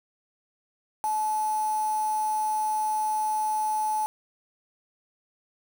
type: tone with quantisation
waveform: sine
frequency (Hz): 860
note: A5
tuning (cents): -40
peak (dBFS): -24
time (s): 1.04-4.06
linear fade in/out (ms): 0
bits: 6
effects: none